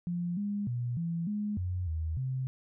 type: tone with pitch steps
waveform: sine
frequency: 174.5 / 204 / 121.3 / 168.1 / 208.3 / 90.6 / 80 / 130.4 Hz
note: F3 / G#3 / B2 / E3 / G#3 / F#2 / D#2 / C3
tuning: -1 / -31 / -31 / +34 / +5 / -36 / +49 / -5 cents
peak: -30 dBFS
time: 0.07-2.47 s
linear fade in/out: 0 ms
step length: 300 ms
effects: none